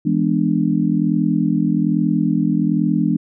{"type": "chord", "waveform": "sine", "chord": "E dominant seventh", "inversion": "none", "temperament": "just", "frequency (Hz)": [164.81, 206, 247.2, 296.7], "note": ["E3", "G#3", "B3", "D4"], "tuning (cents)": [0, -14, 2, 18], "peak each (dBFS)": [-20, -19, -21, -20], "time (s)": [0.05, 3.17], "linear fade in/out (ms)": 10, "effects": []}